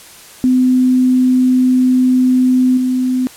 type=tone with level steps; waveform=sine; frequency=254.5 Hz; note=C4; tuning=48 cents flat; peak=-8 / -12 dBFS; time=0.44-3.27 s; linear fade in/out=0 ms; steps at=2.77 s; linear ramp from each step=5 ms; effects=white hiss -38 dBFS RMS until 3.36 s + low-pass 12000 Hz 12 dB/octave